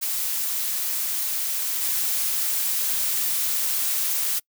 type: noise with level steps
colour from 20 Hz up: blue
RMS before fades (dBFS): -26 / -24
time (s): 0.01-4.4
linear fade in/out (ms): 20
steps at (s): 1.81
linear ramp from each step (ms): 20
effects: noise-tail reverb RT60 0.1 s tail -26 dB re dry